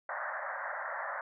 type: band-pass noise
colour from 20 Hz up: white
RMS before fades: -38 dBFS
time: 0.09-1.21 s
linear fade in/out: 2 ms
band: 550 to 1900 Hz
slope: 96 dB/octave
effects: none